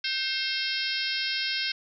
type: harmonic tone with a mistuned harmonic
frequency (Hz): 534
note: C5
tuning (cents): +35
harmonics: 3 / 4 / 5 / 6 / 7 / 8 / 9 / 10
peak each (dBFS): -35 / -35 / -35 / -35 / -35 / -35 / -35 / -35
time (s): 0.04-1.72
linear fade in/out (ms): 5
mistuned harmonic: 3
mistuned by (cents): -54
effects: none